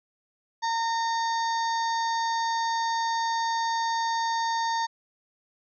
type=harmonic tone; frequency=916 Hz; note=A#5; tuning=31 cents flat; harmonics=1 / 2 / 4 / 5 / 6 / 7; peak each=-25 / -34 / -39 / -38 / -43 / -42 dBFS; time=0.62-4.87 s; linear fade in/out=20 ms; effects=none